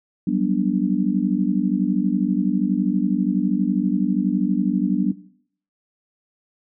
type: chord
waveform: sine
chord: G major seventh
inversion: third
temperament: just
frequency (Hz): 183.75 / 196 / 245 / 294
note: F#3 / G3 / B3 / D4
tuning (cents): -12 / 0 / -14 / +2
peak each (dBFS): -23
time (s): 0.27-5.12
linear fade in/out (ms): 5
effects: noise-tail reverb RT60 0.6 s tail -17 dB re dry